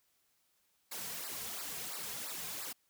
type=noise with flanger; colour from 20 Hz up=white; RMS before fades=-42 dBFS; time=0.91-2.73 s; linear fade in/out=10 ms; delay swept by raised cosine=0.31 to 3.51 ms; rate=2.9 Hz; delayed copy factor=-0.95; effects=white hiss -75 dBFS RMS until 2.89 s